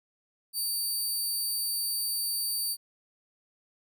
15% pulse tone, 4614 Hz, D8, 31 cents flat, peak -22 dBFS, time 0.53-2.77 s, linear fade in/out 50 ms, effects none

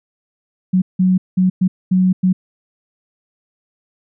sine tone bursts at uneven times, 185 Hz, F#3, in tune, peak -10 dBFS, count 6, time 0.73-0.82 / 0.99-1.18 / 1.37-1.5 / 1.61-1.68 / 1.91-2.13 / 2.23-2.33 s, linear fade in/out 10 ms, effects none

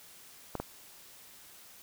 clicks, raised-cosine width 1 ms, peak -20 dBFS, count 2, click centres 0.553 / 0.6 s, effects white hiss -54 dBFS RMS until 1.82 s

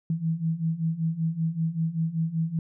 sine beating tone pair, 159.9 / 165.1 Hz, D#3 / E3, +48 / +3 cents, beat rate 5.2 Hz, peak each -29 / -26 dBFS, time 0.1-2.59 s, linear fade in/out 2 ms, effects none

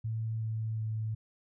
sine tone with pitch steps, 111.6 / 110.64 / 109.68 Hz, A2 / A2 / A2, +25 / +10 / -5 cents, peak -31 dBFS, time 0.04-1.15 s, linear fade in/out 10 ms, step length 370 ms, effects none

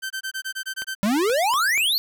sawtooth tone bursts, 1549 Hz, G6, 21 cents flat, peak -23 dBFS, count 9, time 0.02-0.951 s, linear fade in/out 20 ms, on 83 ms, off 23 ms
click train, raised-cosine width 0.3 ms, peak -19 dBFS, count 5, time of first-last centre 0.82-1.777 s, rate 4.18 Hz
square exponential sweep, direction up, 190.4 to 4569 Hz, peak -19 dBFS, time 1.03-1.98 s, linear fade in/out 0 ms
effects none

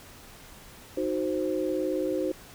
sine chord, C diminished, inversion first, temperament equal, 311.1 / 370 / 523.3 Hz, Eb4 / Gb4 / C5, 0 / 0 / 0 cents, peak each -30 dBFS, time 0.97-2.32 s, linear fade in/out 5 ms, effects pink hiss -49 dBFS RMS until 2.54 s

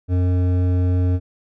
sine tone with hard clipping, 90.3 Hz, F#2, 42 cents flat, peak -17 dBFS, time 0.08-1.2 s, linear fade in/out 50 ms, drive 11 dB, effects none

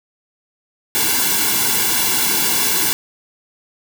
white noise with comb filter, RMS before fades -17 dBFS, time 0.95-2.93 s, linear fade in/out 0 ms, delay 1.6 ms, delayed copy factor -0.9, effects none

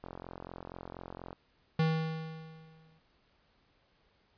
click train, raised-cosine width 1 ms, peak -29 dBFS, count 58, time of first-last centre 0.04-1.33 s, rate 44.2 Hz
square tone with exponential decay, 160 Hz, D#3, 49 cents sharp, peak -25 dBFS, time 1.79-2.99 s, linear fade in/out 5 ms, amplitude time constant 260 ms
effects pink hiss -70 dBFS RMS until 4.37 s + resampled to 11025 Hz

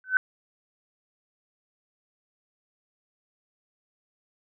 sine tone with exponential growth, 1518 Hz, F#6, 44 cents sharp, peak -13 dBFS, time 0.04-0.17 s, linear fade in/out 1 ms, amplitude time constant 27 ms, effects none

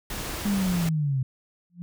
pink noise, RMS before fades -33 dBFS, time 0.1-0.89 s, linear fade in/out 2 ms
sine linear sweep, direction down, 207.7 to 126.8 Hz, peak -22 dBFS, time 0.45-1.23 s, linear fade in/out 5 ms
sine tone with exponential growth, 174.61 Hz, F3, in tune, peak -30 dBFS, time 1.7-1.82 s, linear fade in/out 0 ms, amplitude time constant 26 ms
effects none

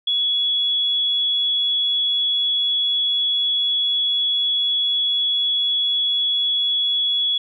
sine tone, 3374 Hz, G#7, 27 cents sharp, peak -17 dBFS, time 0.07-7.38 s, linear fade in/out 5 ms, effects none

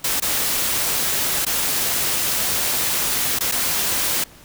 white noise with dropouts, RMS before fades -21 dBFS, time 0.04-4.24 s, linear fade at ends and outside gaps 5 ms, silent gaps 0.201-0.221 / 1.451-1.464 / 3.389-3.406 / 3.515-3.52 s, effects pink hiss -46 dBFS RMS until 4.44 s

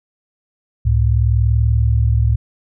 sine tone pair together, 69.11 / 109.7 Hz, C#2 / A2, -5 / -5 cents, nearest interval minor sixth, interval 800 cents, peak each -14 dBFS, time 0.85-2.36 s, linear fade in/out 10 ms, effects none

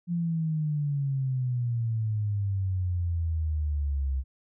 sine exponential sweep, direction down, 174.9 to 65.41 Hz, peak -25 dBFS, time 0.07-4.24 s, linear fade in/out 50 ms, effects none

